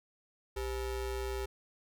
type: ring-modulated tone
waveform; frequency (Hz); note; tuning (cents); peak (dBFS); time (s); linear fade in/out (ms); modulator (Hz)
square; 227.7; A#3; -40; -32; 0.56-1.46; 10; 167
effects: none